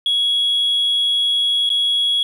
sine tone with dropouts, 3337 Hz, G#7, 8 cents sharp, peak -13 dBFS, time 0.06-2.23 s, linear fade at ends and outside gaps 2 ms, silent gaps 1.692-1.701 s, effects tanh soft clip ceiling -12 dBFS + 8-bit

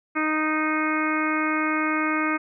harmonic tone, 310 Hz, D#4, 6 cents flat, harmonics 1 / 2 / 3 / 4 / 5 / 6 / 7 / 8, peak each -25 / -34 / -34 / -27 / -30 / -36 / -29 / -35 dBFS, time 0.15-2.38 s, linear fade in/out 20 ms, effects none

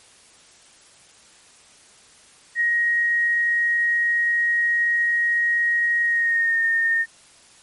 sine tone with pitch glide, 1884 to 1830.4 Hz, A#6 to A#6, +18 to -32 cents, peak -17 dBFS, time 2.55-7.06 s, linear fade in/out 50 ms, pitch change -50 cents, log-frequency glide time 6.02-6.6 s, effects white hiss -51 dBFS RMS until 7.62 s + MP3 48 kbps

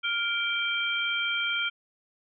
sine tone cluster, 1403 / 2336 / 3171 Hz, F6 / D7 / G7, +8 / -10 / +19 cents, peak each -30 dBFS, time 0.03-1.7 s, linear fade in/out 20 ms, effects none

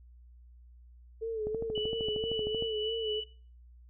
sine tone with vibrato, 440 Hz, A4, in tune, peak -31 dBFS, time 1.21-3.21 s, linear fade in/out 20 ms, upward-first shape sine, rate 3 Hz, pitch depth 63 cents each way
click train, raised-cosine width 2 ms, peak -25 dBFS, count 16, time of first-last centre 1.47-2.624 s, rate 13 Hz
sine tone with tremolo, 2960 Hz, F#7, in tune, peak -33 dBFS, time 1.75-3.24 s, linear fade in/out 5 ms, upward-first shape sine, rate 3.8 Hz, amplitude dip 40%
effects noise-tail reverb RT60 0.4 s tail -18 dB re dry + added 60 Hz sine -52 dBFS peak until 3.89 s

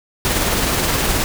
pink noise with tremolo, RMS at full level -17 dBFS, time 0.25-1.24 s, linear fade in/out 0 ms, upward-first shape sine, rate 19 Hz, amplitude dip 25%, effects none

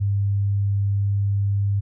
sine tone, 100.1 Hz, G2, 37 cents sharp, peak -18 dBFS, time 0-1.81 s, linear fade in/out 20 ms, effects none

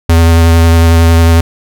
square tone with vibrato, 83 Hz, E2, 12 cents sharp, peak -4 dBFS, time 0.09-1.41 s, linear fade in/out 5 ms, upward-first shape triangle, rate 11 Hz, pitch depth 18 cents each way, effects none

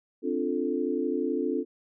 sine chord, D minor seventh, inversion third, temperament equal, 261.6 / 293.7 / 349.2 / 440 Hz, C4 / D4 / F4 / A4, 0 / 0 / 0 / 0 cents, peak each -31 dBFS, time 0.22-1.65 s, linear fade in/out 50 ms, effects none

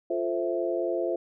sine chord, F major seventh, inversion none, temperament equal, 349.2 / 440 / 523.3 / 659.3 Hz, F4 / A4 / C5 / E5, 0 / 0 / 0 / 0 cents, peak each -29 / -34 / -31 / -31 dBFS, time 0.1-1.16 s, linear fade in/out 5 ms, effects none

